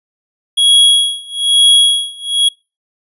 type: tone with tremolo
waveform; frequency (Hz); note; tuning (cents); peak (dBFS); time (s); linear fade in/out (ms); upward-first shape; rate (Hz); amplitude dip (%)
square; 3322; G#7; 0; -5; 0.57-2.49; 10; sine; 1.1; 95
effects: noise-tail reverb RT60 0.3 s tail -26 dB re dry + resampled to 24000 Hz